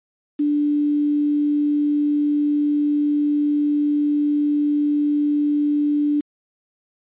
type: tone with quantisation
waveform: sine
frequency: 293.7 Hz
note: D4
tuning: in tune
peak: -16 dBFS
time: 0.39-6.21 s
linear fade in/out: 10 ms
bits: 7
effects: resampled to 8000 Hz